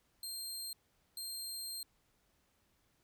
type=tone bursts at uneven times; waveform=20% pulse; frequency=4186 Hz; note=C8; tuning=in tune; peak=-35 dBFS; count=2; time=0.23-0.73 / 1.17-1.83 s; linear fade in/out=2 ms; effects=pink hiss -75 dBFS RMS until 3.03 s